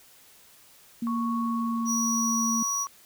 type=tone with pitch glide; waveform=sine; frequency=233.1 to 228 Hz; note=A#3 to A#3; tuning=0 to -38 cents; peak=-26 dBFS; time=1.02-2.63 s; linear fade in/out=5 ms; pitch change=-38 cents; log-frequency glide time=1.26-2.43 s
type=tone with tremolo; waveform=sine; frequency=1108.7 Hz; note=C#6; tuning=in tune; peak=-30 dBFS; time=1.07-2.87 s; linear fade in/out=0 ms; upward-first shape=sine; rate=0.94 Hz; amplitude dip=25%
type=tone; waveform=square; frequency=5800 Hz; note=F#8; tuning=35 cents flat; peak=-27 dBFS; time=1.85-2.87 s; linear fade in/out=50 ms
effects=white hiss -55 dBFS RMS until 3.05 s